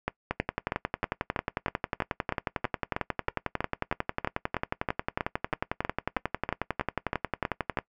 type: two click trains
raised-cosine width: 0.5 ms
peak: -12 / -12 dBFS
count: 25 / 84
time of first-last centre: 0.08-7.772 / 0.31-7.787 s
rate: 3.12 / 11.1 Hz
effects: noise-tail reverb RT60 0.1 s tail -20 dB re dry